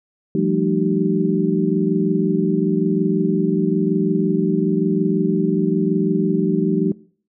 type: tone cluster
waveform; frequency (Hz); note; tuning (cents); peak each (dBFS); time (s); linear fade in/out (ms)
sine; 170.1 / 191.1 / 216.6 / 306.6 / 384.2; F3 / G3 / A3 / D#4 / G4; -45 / -44 / -27 / -25 / -35; -22; 0.35-6.92; 2
effects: noise-tail reverb RT60 0.5 s tail -21 dB re dry